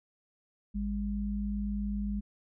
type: tone pair together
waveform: sine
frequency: 53.9 / 203.5 Hz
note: A1 / G#3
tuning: -35 / -35 cents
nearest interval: octave + major seventh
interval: 2300 cents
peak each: -34 / -32 dBFS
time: 0.74-2.21 s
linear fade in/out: 20 ms
effects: none